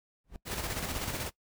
brown noise with exponential growth, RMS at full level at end -38 dBFS, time 0.24-0.36 s, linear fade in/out 1 ms, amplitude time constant 24 ms
pink noise with tremolo, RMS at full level -34 dBFS, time 0.45-1.31 s, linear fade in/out 50 ms, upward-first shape square, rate 16 Hz, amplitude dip 40%
effects noise-tail reverb RT60 0.1 s tail -20 dB re dry

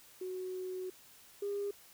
sine tone pair in turn, 370 / 404.6 Hz, F#4 / G#4, 0 / -45 cents, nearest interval major second, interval 155 cents, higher second, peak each -37 / -33 dBFS, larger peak second, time 0.21-0.9 / 1.42-1.71 s, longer first, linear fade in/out 5 ms, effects tanh soft clip ceiling -29 dBFS + white hiss -59 dBFS RMS until 1.93 s

